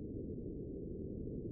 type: low-pass noise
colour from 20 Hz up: white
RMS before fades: -44 dBFS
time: 0-1.51 s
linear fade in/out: 0 ms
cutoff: 430 Hz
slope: 48 dB/octave
effects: none